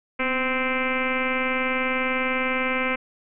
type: tone with frequency modulation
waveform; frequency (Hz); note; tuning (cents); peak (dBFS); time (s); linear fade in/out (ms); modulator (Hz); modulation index
sine; 1300; E6; -24; -21; 0.19-2.96; 10; 262; 4.7
effects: none